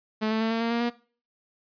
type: tone with pitch steps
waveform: sawtooth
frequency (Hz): 217 / 220.4 / 223.9 / 227.4 / 231 / 234.6 / 238.3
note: A3 / A3 / A3 / A#3 / A#3 / A#3 / A#3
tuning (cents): -24 / +3 / +30 / -43 / -16 / +11 / +38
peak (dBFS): -20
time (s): 0.21-0.903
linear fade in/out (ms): 20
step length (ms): 99
effects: noise-tail reverb RT60 0.4 s tail -19 dB re dry + resampled to 11025 Hz